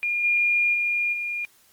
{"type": "tone with level steps", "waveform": "sine", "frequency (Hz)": 2417, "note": "D7", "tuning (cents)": 49, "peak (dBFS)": [-22, -18, -21, -26], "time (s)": [0.03, 1.45], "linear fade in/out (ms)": 0, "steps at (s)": [0.23, 0.73, 1.12], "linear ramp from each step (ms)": 20, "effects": ["white hiss -58 dBFS RMS until 1.72 s", "Opus 32 kbps"]}